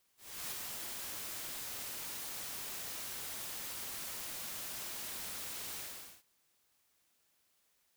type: noise with ADSR envelope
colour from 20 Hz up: white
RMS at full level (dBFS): -40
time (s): 0.17-6.23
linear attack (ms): 350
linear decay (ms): 6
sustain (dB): -3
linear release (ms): 460
effects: white hiss -75 dBFS RMS until 7.96 s